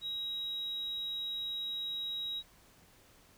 sine tone, 3825 Hz, A#7, 44 cents sharp, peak -34 dBFS, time 0.01-2.43 s, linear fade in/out 50 ms, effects tanh soft clip ceiling -31 dBFS + pink hiss -62 dBFS RMS until 3.37 s

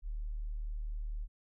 sine tone, 37.87 Hz, D#1, 46 cents flat, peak -35 dBFS, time 0.02-1.28 s, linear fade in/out 50 ms, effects none

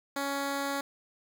10% pulse tone, 279 Hz, C#4, 11 cents sharp, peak -22 dBFS, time 0.16-0.81 s, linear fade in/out 5 ms, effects 9-bit

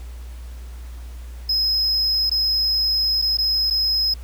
triangle tone with dropouts, 5110 Hz, D#8, 45 cents sharp, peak -16 dBFS, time 1.49-4.14 s, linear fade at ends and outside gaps 5 ms, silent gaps 2.297-2.314 / 3.217-3.222 / 3.372-3.385 / 3.702-3.707 s, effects added 60 Hz sine -32 dBFS peak until 4.23 s + pink hiss -49 dBFS RMS until 4.23 s

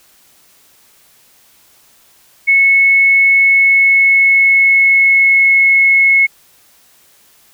sine tone with pitch glide, 2198 to 2183 Hz, C#7 to C#7, -15 to -27 cents, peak -6 dBFS, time 2.47-6.27 s, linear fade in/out 20 ms, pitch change -12 cents, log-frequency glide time 3.4-5.58 s, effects white hiss -49 dBFS RMS until 7.53 s

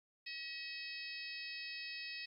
harmonic tone, 640 Hz, D#5, 49 cents sharp, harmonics 3 / 4 / 5 / 6 / 7 / 8, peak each -50 / -47 / -58 / -53 / -50 / -51 dBFS, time 0.26-2.26 s, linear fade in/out 10 ms, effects 13-bit

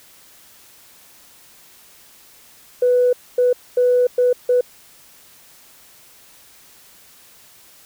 sine tone bursts at uneven times, 494.7 Hz, B4, 3 cents sharp, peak -11 dBFS, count 5, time 2.82-3.13 / 3.38-3.53 / 3.77-4.07 / 4.18-4.33 / 4.49-4.61 s, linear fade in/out 5 ms, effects tanh soft clip ceiling -7 dBFS + white hiss -48 dBFS RMS until 7.85 s

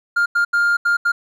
triangle tone bursts at uneven times, 1405 Hz, F6, 10 cents sharp, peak -11 dBFS, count 5, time 0.16-0.26 / 0.35-0.45 / 0.53-0.77 / 0.85-0.97 / 1.05-1.12 s, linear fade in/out 10 ms, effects tanh soft clip ceiling -7 dBFS

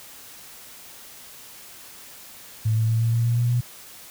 sine tone with pitch steps, 110 / 111.6 / 113.22 / 114.87 / 116.54 / 118.24 / 119.96 / 121.7 Hz, A2 / A2 / A2 / A#2 / A#2 / A#2 / B2 / B2, 0 / +25 / +50 / -25 / 0 / +25 / -50 / -25 cents, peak -18 dBFS, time 2.65-3.61 s, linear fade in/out 10 ms, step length 120 ms, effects white hiss -44 dBFS RMS until 4.1 s

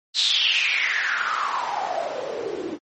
white noise with band-pass filter sweep, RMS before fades -24 dBFS, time 0.14-2.79 s, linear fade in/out 50 ms, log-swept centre 4100 to 310 Hz, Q 7.2, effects low-pass 11000 Hz 12 dB/octave + MP3 32 kbps

